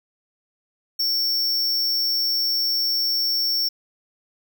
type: tone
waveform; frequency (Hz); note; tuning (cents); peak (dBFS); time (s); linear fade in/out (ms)
square; 5460; F8; -40; -20; 0.99-3.69; 10
effects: 8-bit